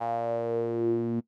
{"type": "tone with band-pass filter sweep", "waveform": "sawtooth", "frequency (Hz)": 116.54, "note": "A#2", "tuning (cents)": 0, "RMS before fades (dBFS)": -28, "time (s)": [0, 1.21], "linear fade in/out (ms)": 20, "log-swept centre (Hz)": [780, 260], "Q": 7.5, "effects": ["noise-tail reverb RT60 0.1 s tail -18 dB re dry"]}